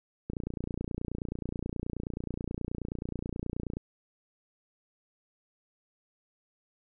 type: click train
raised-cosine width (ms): 3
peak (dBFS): -21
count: 103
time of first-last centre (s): 0.3-3.769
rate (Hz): 29.4
effects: none